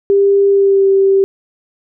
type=tone with pitch glide; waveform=sine; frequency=397.9 to 389.5 Hz; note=G4 to G4; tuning=+26 to -11 cents; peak=-7 dBFS; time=0.1-1.24 s; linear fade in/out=0 ms; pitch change=-37 cents; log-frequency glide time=0.49-0.88 s; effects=none